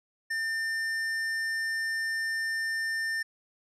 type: tone with hard clipping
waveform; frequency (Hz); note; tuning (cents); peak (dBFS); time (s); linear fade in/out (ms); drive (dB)
sine; 1800; A6; +39; -30; 0.3-3.23; 10; 10
effects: none